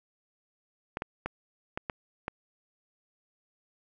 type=clicks; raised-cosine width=0.5 ms; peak=-17 dBFS; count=6; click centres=0.971 / 1.021 / 1.26 / 1.775 / 1.898 / 2.281 s; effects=none